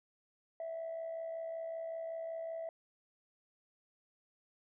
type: tone with amplitude modulation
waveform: sine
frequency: 657 Hz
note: E5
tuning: 6 cents flat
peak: -35 dBFS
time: 0.6-2.69 s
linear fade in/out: 2 ms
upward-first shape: sine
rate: 65.3 Hz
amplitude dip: 50%
effects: tanh soft clip ceiling -35 dBFS